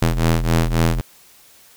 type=ring-modulated tone; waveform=sawtooth; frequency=82.3 Hz; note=E2; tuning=2 cents flat; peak=-8 dBFS; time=0.02-1.01 s; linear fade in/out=0 ms; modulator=43 Hz; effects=white hiss -49 dBFS RMS until 1.76 s